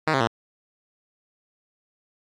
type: tone with pitch steps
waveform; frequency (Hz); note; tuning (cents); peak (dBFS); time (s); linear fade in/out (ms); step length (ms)
5% pulse; 156.7 / 134.07 / 114.71; D#3 / C3 / A#2; +13 / +43 / -27; -8; 0.07-0.274; 5; 68
effects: low-pass 4000 Hz 12 dB/octave + AAC 48 kbps